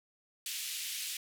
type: band-pass noise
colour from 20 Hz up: pink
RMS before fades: -39 dBFS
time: 0.46-1.17 s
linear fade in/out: 2 ms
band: 2500 to 15000 Hz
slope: 24 dB/octave
effects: none